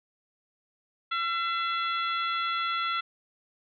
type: harmonic tone with a mistuned harmonic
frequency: 677 Hz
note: E5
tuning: 46 cents sharp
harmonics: 2 / 3 / 4 / 5 / 6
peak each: -28 / -36 / -38 / -35 / -43 dBFS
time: 1.11-3.01 s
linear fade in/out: 10 ms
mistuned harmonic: 4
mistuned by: -30 cents
effects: none